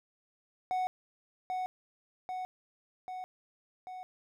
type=tone with echo; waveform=triangle; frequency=740 Hz; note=F#5; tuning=in tune; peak=-27 dBFS; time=0.71-0.87 s; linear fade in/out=0 ms; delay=790 ms; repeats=4; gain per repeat=-3 dB; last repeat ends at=4.03 s; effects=none